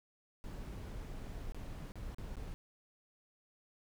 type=noise with dropouts; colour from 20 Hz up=brown; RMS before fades=-44 dBFS; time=0.44-2.54 s; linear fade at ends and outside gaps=0 ms; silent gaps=1.521-1.546 / 1.92-1.956 / 2.146-2.184 / 2.356-2.368 s; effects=none